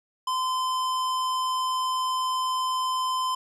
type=tone; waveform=square; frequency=1028 Hz; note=C6; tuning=31 cents flat; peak=-25 dBFS; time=0.27-3.35 s; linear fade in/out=5 ms; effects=low-pass 9000 Hz 12 dB/octave + 11-bit